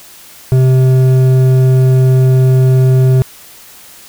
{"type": "tone with hard clipping", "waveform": "sine", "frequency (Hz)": 129.8, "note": "C3", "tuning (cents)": -13, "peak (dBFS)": -7, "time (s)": [0.52, 3.22], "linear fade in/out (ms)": 0, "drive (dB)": 8, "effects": ["white hiss -37 dBFS RMS until 4.08 s"]}